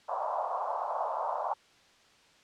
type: band-pass noise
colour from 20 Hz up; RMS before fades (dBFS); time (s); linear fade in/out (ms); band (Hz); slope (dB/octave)
pink; -33; 0.08-1.54; 10; 610 to 1100; 48
effects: white hiss -61 dBFS RMS until 2.43 s + low-pass 5000 Hz 12 dB/octave